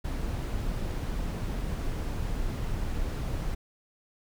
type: noise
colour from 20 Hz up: brown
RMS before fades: -31 dBFS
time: 0.04-3.55 s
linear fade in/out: 10 ms
effects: none